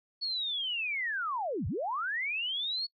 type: linear two-way sweep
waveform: sine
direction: down then up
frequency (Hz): 4435 to 68 to 4435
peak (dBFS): -30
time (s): 0.21-2.87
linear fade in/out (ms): 20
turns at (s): 1.67
effects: noise-tail reverb RT60 0.1 s tail -25 dB re dry + MP3 32 kbps